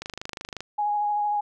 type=click train; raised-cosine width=0.2 ms; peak=-16 dBFS; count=16; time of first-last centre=0.02-0.606 s; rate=25.6 Hz
type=tone with vibrato; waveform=sine; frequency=830.6 Hz; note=G#5; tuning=in tune; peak=-22 dBFS; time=0.78-1.41 s; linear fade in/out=10 ms; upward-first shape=sine; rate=13 Hz; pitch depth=15 cents each way
effects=none